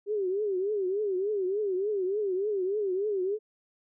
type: tone with vibrato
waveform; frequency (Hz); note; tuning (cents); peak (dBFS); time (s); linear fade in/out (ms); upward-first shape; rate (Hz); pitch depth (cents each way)
sine; 395.1; G4; +14; -26; 0.06-3.39; 50; triangle; 3.4; 170
effects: none